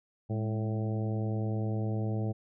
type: harmonic tone with a mistuned harmonic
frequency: 110 Hz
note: A2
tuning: in tune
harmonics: 1 / 2 / 3 / 4 / 5 / 6 / 7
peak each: -30 / -36 / -40 / -42 / -44 / -46 / -47 dBFS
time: 0.29-2.33 s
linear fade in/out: 20 ms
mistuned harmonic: 2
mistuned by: -78 cents
effects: none